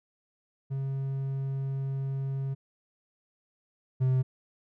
triangle tone pair in turn, 135.6 / 129.69 Hz, C#3 / C3, -38 / -15 cents, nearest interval minor second, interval 77 cents, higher first, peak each -27 / -20 dBFS, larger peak second, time 0.7-2.55 / 4-4.23 s, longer first, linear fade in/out 20 ms, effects none

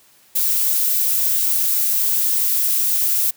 violet noise, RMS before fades -18 dBFS, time 0.35-3.31 s, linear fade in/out 10 ms, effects white hiss -53 dBFS RMS until 3.36 s + high-pass 60 Hz 12 dB/octave

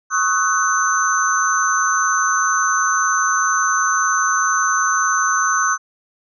sine tone cluster, 1103 / 1273 / 1498 / 6160 Hz, C#6 / D#6 / F#6 / G8, -9 / +39 / +21 / -31 cents, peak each -20 / -20 / -20 / -21 dBFS, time 0.1-5.78 s, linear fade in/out 50 ms, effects none

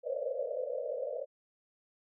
pink band-pass noise, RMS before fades -36 dBFS, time 0.03-1.26 s, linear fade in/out 50 ms, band 490 to 610 Hz, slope 96 dB/octave, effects none

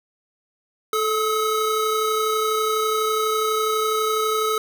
square tone pair together, 436.1 / 1276.2 Hz, A4 / D#6, -15 / +44 cents, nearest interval octave + perfect fifth, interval 1859 cents, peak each -23 dBFS, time 0.93-4.58 s, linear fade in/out 2 ms, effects none

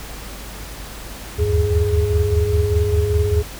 sine tone cluster, 75.2 / 80.2 / 98.2 / 417.2 Hz, D2 / E2 / G2 / G#4, +42 / -47 / +4 / +8 cents, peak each -20 dBFS, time 1.38-3.43 s, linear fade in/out 20 ms, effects added 50 Hz sine -35 dBFS peak until 3.59 s + pink hiss -35 dBFS RMS until 3.59 s

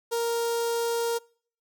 sawtooth tone with notch filter, 466.2 Hz, A#4, in tune, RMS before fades -27 dBFS, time 0.11-1.19 s, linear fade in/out 20 ms, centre 2100 Hz, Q 0.85, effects noise-tail reverb RT60 0.5 s tail -25 dB re dry

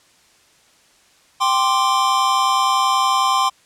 square chord, G suspended fourth, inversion none, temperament just, 784 / 1045.3 / 1176 Hz, G5 / C6 / D6, 0 / -2 / +2 cents, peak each -22 / -17 / -23 dBFS, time 1.4-3.5 s, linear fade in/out 20 ms, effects white hiss -54 dBFS RMS until 3.65 s + low-pass 8000 Hz 12 dB/octave

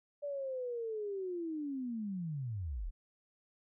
sine linear sweep, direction down, 584 to 31.69 Hz, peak -36 dBFS, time 0.22-2.91 s, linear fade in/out 20 ms, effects none

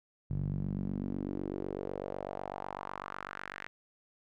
sawtooth tone with band-pass filter sweep, 48 Hz, G1, 36 cents flat, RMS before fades -38 dBFS, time 0.3-3.67 s, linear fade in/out 0 ms, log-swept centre 130 to 1900 Hz, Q 2.7, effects none

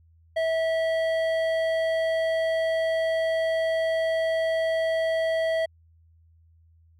sine tone with hard clipping, 650 Hz, E5, 24 cents flat, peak -24 dBFS, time 0.36-5.66 s, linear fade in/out 10 ms, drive 10 dB, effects added 82 Hz sine -55 dBFS peak until 6.99 s

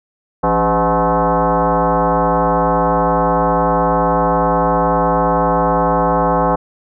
sine tone with frequency modulation, 171.9 Hz, F3, 27 cents flat, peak -11 dBFS, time 0.43-6.56 s, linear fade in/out 10 ms, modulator 226 Hz, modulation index 4.4, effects none

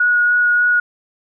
sine tone with vibrato, 1453 Hz, F#6, 32 cents flat, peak -11 dBFS, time 0-0.8 s, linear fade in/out 5 ms, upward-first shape sine, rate 3.4 Hz, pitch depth 8 cents each way, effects none

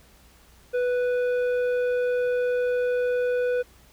triangle tone with tanh clipping, 493.9 Hz, B4, in tune, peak -23 dBFS, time 0.73-3.63 s, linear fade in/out 20 ms, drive 13 dB, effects added 60 Hz sine -57 dBFS peak until 3.92 s + pink hiss -56 dBFS RMS until 3.92 s

